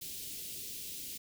white band-stop noise, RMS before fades -43 dBFS, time 0.01-1.18 s, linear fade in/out 10 ms, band 420 to 2700 Hz, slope 24 dB/octave, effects none

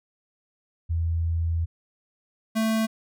sine / square tone pair in turn, 83 / 221.6 Hz, E2 / A3, +12 / +13 cents, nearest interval octave + perfect fourth, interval 1701 cents, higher second, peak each -22 dBFS, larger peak neither, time 0.89-1.66 / 2.55-2.87 s, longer first, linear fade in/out 20 ms, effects none

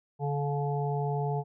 harmonic tone with a mistuned harmonic, 143.6 Hz, D3, 39 cents flat, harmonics 1 / 3 / 5 / 6, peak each -29 / -34 / -36 / -37 dBFS, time 0.19-1.44 s, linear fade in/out 50 ms, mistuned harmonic 5, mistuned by -20 cents, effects none

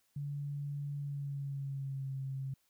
sine tone with pitch glide, 143.4 to 134.57 Hz, D3 to C3, -41 to +49 cents, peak -36 dBFS, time 0.16-2.54 s, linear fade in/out 5 ms, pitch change -110 cents, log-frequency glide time 0.96-2.13 s, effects white hiss -75 dBFS RMS until 2.69 s

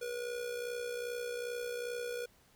square tone with amplitude modulation, 483.3 Hz, B4, 38 cents flat, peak -35 dBFS, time 0.01-2.26 s, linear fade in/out 10 ms, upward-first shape sine, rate 62.5 Hz, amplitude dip 55%, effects pink hiss -66 dBFS RMS until 2.55 s

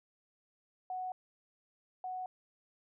sine tone pair in turn, 740 / 740 Hz, F#5 / F#5, 0 / 0 cents, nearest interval unison, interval 0 cents, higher neither, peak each -36 / -37 dBFS, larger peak first, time 0.9-1.12 / 2.04-2.26 s, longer neither, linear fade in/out 2 ms, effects none

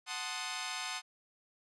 10% pulse chord, F# diminished seventh, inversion none, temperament equal, 740 / 880 / 1046.5 / 1244.5 Hz, F#5 / A5 / C6 / Eb6, 0 / 0 / 0 / 0 cents, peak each -34 / -35 / -34 / -34 dBFS, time 0.06-1.02 s, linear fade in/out 50 ms, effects resampled to 24000 Hz

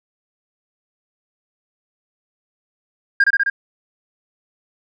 sine tone with echo, 1612 Hz, G6, 48 cents sharp, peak -7 dBFS, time 3.2-3.24 s, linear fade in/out 5 ms, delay 65 ms, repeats 4, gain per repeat -2 dB, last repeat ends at 3.5 s, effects tanh soft clip ceiling -8 dBFS

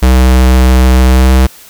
square tone with pitch glide, 63.8 to 64.84 Hz, C2 to C2, -43 to -15 cents, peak -4 dBFS, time 0.02-1.47 s, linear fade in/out 10 ms, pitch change +28 cents, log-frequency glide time 1.01-1.33 s, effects white hiss -36 dBFS RMS until 1.69 s

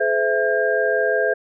sine tone cluster, 426.3 / 512 / 661 / 1607 Hz, G#4 / C5 / E5 / G6, +45 / -38 / +5 / +43 cents, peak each -22 dBFS, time 0-1.34 s, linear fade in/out 10 ms, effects none

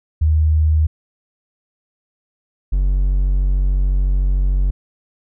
sine / triangle tone pair in turn, 77.8 / 46.84 Hz, D#2 / F#1, 0 / +22 cents, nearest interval major sixth, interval 878 cents, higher first, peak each -11 dBFS, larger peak neither, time 0.21-0.87 / 2.72-4.71 s, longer second, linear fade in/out 10 ms, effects none

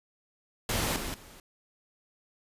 pink noise with level steps, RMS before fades -29 / -36 / -51 dBFS, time 0.69-1.4 s, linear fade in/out 2 ms, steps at 0.96 / 1.14 s, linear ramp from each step 2 ms, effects resampled to 32000 Hz

